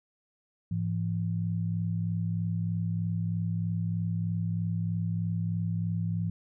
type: tone pair together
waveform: sine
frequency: 105.6 / 168.78 Hz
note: G#2 / E3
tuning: +29 / +41 cents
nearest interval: minor sixth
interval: 812 cents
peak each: -30 / -30 dBFS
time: 0.71-6.3 s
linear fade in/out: 5 ms
effects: none